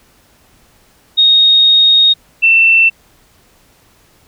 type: tone pair in turn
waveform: sine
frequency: 3729 / 2681 Hz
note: A#7 / E7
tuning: 0 / +29 cents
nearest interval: tritone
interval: 571 cents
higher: first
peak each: -5 dBFS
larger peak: neither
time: 1.17-2.14 / 2.42-2.9 s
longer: first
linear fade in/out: 20 ms
effects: pink hiss -50 dBFS RMS until 4.27 s